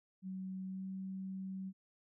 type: tone with pitch glide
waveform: sine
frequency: 188.4 to 190.37 Hz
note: F#3 to F#3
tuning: +32 to +50 cents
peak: -40 dBFS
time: 0.22-1.73 s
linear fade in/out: 50 ms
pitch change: +18 cents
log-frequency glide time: 0.66-0.85 s
effects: none